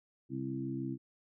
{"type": "harmonic tone with a mistuned harmonic", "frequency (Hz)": 66.1, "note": "C2", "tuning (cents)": 18, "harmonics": [2, 3, 4, 5], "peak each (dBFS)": [-40, -44, -39, -40], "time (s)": [0.29, 0.98], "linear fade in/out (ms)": 50, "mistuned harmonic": 2, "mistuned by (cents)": 17, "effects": []}